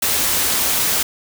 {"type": "noise", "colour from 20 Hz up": "white", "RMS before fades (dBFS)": -18, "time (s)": [0.02, 1.03], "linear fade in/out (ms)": 5, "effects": []}